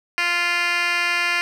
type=tone with band-pass filter; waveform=10% pulse; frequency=348.2 Hz; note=F4; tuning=5 cents flat; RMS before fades=-21 dBFS; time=0.18-1.41 s; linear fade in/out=0 ms; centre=2700 Hz; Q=2.1; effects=none